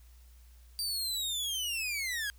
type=linear sweep; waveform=sawtooth; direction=down; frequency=4699 to 1600 Hz; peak=-29 dBFS; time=0.79-2.3 s; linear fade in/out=0 ms; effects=added 60 Hz sine -53 dBFS peak until 2.38 s + white hiss -66 dBFS RMS until 2.38 s